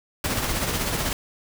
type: noise with tremolo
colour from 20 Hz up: pink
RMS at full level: -24 dBFS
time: 0.24-1.13 s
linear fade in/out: 2 ms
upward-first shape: sine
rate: 16 Hz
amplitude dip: 40%
effects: none